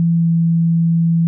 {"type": "tone with pitch glide", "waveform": "sine", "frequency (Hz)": [167.8, 166.54], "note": ["E3", "E3"], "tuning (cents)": [31, 18], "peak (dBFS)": -11, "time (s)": [0, 1.27], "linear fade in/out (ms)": 0, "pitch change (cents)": -13, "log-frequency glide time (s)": [0.14, 0.28], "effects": []}